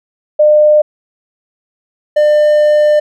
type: tone pair in turn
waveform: sine / triangle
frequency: 603 / 599.7 Hz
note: D5 / D5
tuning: +46 / +36 cents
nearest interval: unison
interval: 10 cents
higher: first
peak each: -4 dBFS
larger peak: neither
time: 0.39-0.82 / 2.16-3 s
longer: second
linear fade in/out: 10 ms
effects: none